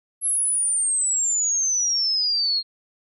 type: exponential sweep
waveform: sine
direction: down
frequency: 11200 to 4224 Hz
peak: -19 dBFS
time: 0.21-2.63 s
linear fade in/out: 50 ms
effects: none